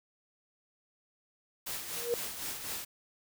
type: noise with tremolo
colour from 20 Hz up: white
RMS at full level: -37 dBFS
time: 1.66-2.85 s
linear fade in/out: 10 ms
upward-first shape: sine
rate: 4 Hz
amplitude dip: 50%
type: tone with exponential growth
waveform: sine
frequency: 475.5 Hz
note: A#4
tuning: 34 cents sharp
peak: -24 dBFS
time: 1.9-2.14 s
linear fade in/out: 0 ms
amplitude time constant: 52 ms
effects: none